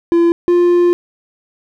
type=tone pair in turn; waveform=triangle; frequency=340 / 350.6 Hz; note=F4 / F4; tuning=-46 / +7 cents; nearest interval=minor second; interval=53 cents; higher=second; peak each=-6 dBFS; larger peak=neither; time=0.12-0.32 / 0.48-0.93 s; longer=second; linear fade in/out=0 ms; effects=none